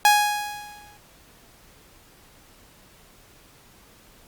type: tone with exponential decay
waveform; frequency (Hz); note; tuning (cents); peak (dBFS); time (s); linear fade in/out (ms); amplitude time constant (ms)
sawtooth; 830.6; G#5; 0; -8; 0.05-0.97; 1; 200
effects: pink hiss -53 dBFS RMS until 4.27 s + Opus 48 kbps